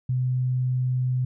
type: tone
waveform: sine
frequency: 127.1 Hz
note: C3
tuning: 50 cents flat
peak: -21 dBFS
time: 0.09-1.25 s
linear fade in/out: 5 ms
effects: none